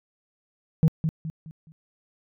sine tone with echo, 159 Hz, D#3, 38 cents sharp, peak -11 dBFS, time 0.83-0.88 s, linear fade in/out 0 ms, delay 210 ms, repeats 4, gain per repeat -9 dB, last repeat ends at 1.72 s, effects tanh soft clip ceiling -13 dBFS

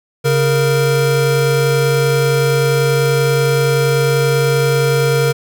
square tone pair together, 138.6 / 466.2 Hz, C#3 / A#4, 0 / 0 cents, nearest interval octave + major sixth, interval 2100 cents, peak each -15 dBFS, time 0.24-5.33 s, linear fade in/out 20 ms, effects none

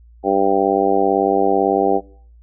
harmonic tone, 98 Hz, G2, in tune, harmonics 2 / 3 / 4 / 5 / 6 / 7 / 8, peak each -28 / -21 / -19 / -21 / -24 / -22 / -19 dBFS, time 0.23-2.01 s, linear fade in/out 50 ms, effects noise-tail reverb RT60 0.5 s tail -20 dB re dry + added 58 Hz sine -43 dBFS peak until 2.42 s

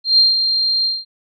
sine tone with ADSR envelope, 4186 Hz, C8, in tune, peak -7 dBFS, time 0.04-1.05 s, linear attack 140 ms, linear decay 170 ms, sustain -7 dB, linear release 200 ms, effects none

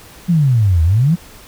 sine exponential two-way sweep, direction down then up, 182.1 to 77.78 to 182.1 Hz, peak -9 dBFS, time 0.28-1.16 s, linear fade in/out 20 ms, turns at 0.83 s, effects pink hiss -40 dBFS RMS until 1.47 s

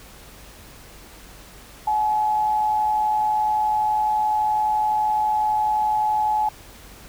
sine tone pair together, 740 / 851.8 Hz, F#5 / G#5, 0 / +44 cents, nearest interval major second, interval 244 cents, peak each -30 / -18 dBFS, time 1.87-6.49 s, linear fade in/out 5 ms, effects added 50 Hz sine -49 dBFS peak until 7.08 s + pink hiss -45 dBFS RMS until 7.08 s

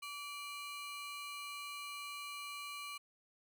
30% pulse ring-modulated tone, 1760 Hz, A6, in tune, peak -38 dBFS, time 0.02-2.98 s, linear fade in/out 10 ms, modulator 609 Hz, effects none

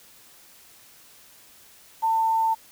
sine tone with quantisation, 896 Hz, A5, 31 cents sharp, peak -19 dBFS, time 2.02-2.55 s, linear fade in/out 20 ms, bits 8, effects white hiss -52 dBFS RMS until 2.71 s

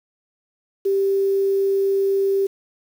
sine tone with quantisation, 392 Hz, G4, in tune, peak -16 dBFS, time 0.85-2.47 s, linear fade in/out 10 ms, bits 7, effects none

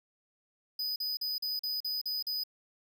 square tone bursts, 4985 Hz, D#8, 2 cents sharp, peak -32 dBFS, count 8, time 0.79-2.437 s, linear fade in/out 5 ms, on 170 ms, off 41 ms, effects none

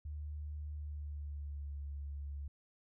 sine tone with pitch glide, 74.6 to 71.23 Hz, D2 to C#2, +28 to +48 cents, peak -40 dBFS, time 0.05-2.48 s, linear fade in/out 5 ms, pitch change -80 cents, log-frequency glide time 0.74-1.78 s, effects none

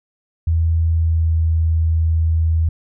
sine tone with pitch glide, 82 to 81.1 Hz, E2 to E2, -9 to -28 cents, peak -13 dBFS, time 0.47-2.69 s, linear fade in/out 5 ms, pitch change -19 cents, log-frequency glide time 0.91-1.35 s, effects none

